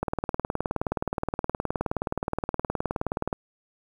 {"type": "click train", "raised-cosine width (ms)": 1, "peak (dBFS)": -12, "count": 64, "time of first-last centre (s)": [0.03, 3.328], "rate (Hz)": 19.1, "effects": ["8-bit"]}